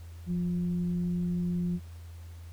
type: tone with frequency modulation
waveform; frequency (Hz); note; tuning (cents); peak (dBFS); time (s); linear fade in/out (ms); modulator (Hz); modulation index
sine; 175.1; F3; +5; -27; 0.26-1.8; 50; 181; 0.25
effects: added 84 Hz sine -42 dBFS peak until 2.52 s + pink hiss -59 dBFS RMS until 2.52 s